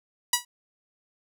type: tone with exponential decay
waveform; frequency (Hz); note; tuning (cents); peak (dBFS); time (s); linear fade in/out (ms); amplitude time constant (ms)
5% pulse; 972; B5; -28; -4; 0.33-0.45; 5; 26
effects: none